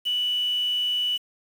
sine tone with quantisation, 2960 Hz, F#7, in tune, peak -22 dBFS, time 0.05-1.18 s, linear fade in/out 20 ms, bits 7, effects none

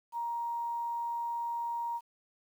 sine tone with quantisation, 939 Hz, A#5, 12 cents sharp, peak -32 dBFS, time 0.12-2.01 s, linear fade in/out 50 ms, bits 10, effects none

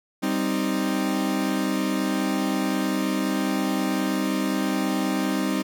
40% pulse chord, C minor, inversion second, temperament equal, 196 / 261.6 / 311.1 Hz, G3 / C4 / Eb4, 0 / 0 / 0 cents, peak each -26 dBFS, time 0.22-5.63 s, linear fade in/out 20 ms, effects none

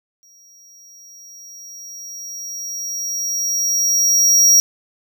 square tone with exponential growth, 5670 Hz, F8, 25 cents sharp, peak -8 dBFS, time 0.23-4.6 s, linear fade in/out 0 ms, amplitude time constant 950 ms, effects none

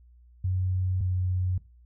sine tone pair in turn, 92.5 / 91.6 Hz, F#2 / F#2, 0 / -17 cents, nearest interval unison, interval 17 cents, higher first, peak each -24 dBFS, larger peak neither, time 0.44-1.01 / 1.01-1.58 s, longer neither, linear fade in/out 5 ms, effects noise-tail reverb RT60 0.3 s tail -18 dB re dry + added 60 Hz sine -52 dBFS peak until 1.85 s

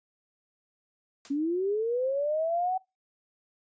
white noise with exponential decay, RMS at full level -43 dBFS, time 1.25-1.41 s, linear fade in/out 1 ms, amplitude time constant 33 ms
sine linear sweep, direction up, 273 to 759 Hz, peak -25 dBFS, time 1.3-2.78 s, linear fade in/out 10 ms
effects noise-tail reverb RT60 0.2 s tail -21 dB re dry + resampled to 16000 Hz

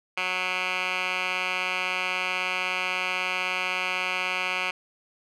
10% pulse tone with band-pass filter, 183.8 Hz, F#3, 11 cents flat, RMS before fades -28 dBFS, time 0.17-4.71 s, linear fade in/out 5 ms, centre 2200 Hz, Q 3.3, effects none

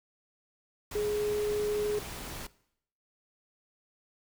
sine tone in noise, 418.4 Hz, G#4, 13 cents sharp, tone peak -27 dBFS, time 0.95-1.99 s, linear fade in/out 5 ms, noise pink, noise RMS -41 dBFS, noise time 0.91-2.47 s, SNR +11 dB, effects noise-tail reverb RT60 0.7 s tail -20 dB re dry

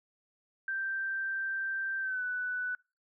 sine tone with pitch glide, 1568 to 1490.3 Hz, G6 to F#6, 0 to +12 cents, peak -31 dBFS, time 0.68-2.75 s, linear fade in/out 2 ms, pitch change -88 cents, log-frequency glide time 2-2.23 s, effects noise-tail reverb RT60 0.3 s tail -25 dB re dry

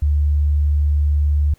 sine tone, 73.42 Hz, D2, in tune, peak -13 dBFS, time 0.02-1.54 s, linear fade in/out 5 ms, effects pink hiss -57 dBFS RMS until 1.58 s

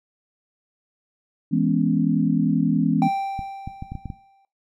sine chord, C# minor seventh, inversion first, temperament equal, 164.81 / 207.7 / 246.9 / 277.2 Hz, E3 / G#3 / B3 / C#4, 0 / 0 / 0 / 0 cents, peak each -23 dBFS, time 1.51-3.09 s, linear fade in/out 20 ms
triangle tone with exponential decay, 784 Hz, G5, in tune, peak -16 dBFS, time 3.02-4.45 s, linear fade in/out 1 ms, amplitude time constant 310 ms
clicks, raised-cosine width 5 ms, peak -19 dBFS, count 7, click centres 3.392 / 3.675 / 3.824 / 3.92 / 3.953 / 4.057 / 4.102 s
effects noise-tail reverb RT60 0.3 s tail -17 dB re dry

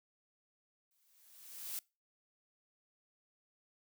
blue noise with exponential growth, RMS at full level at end -39 dBFS, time 0.91-1.79 s, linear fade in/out 2 ms, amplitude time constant 190 ms, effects noise-tail reverb RT60 0.3 s tail -25 dB re dry

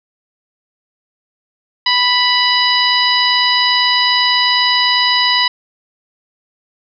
harmonic tone, 987.8 Hz, B5, in tune, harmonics 1 / 2 / 3 / 4 / 5, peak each -17 / -17 / -17 / -17 / -17 dBFS, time 1.86-5.48 s, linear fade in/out 5 ms, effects none

